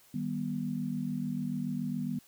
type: chord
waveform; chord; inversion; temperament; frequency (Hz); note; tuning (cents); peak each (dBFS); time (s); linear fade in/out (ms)
sine; Eb augmented; none; equal with one note detuned; 155.56 / 196 / 243.1; Eb3 / G3 / B3; 0 / 0 / -27; -37 / -36 / -34; 0.14-2.19; 5
effects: white hiss -61 dBFS RMS until 2.27 s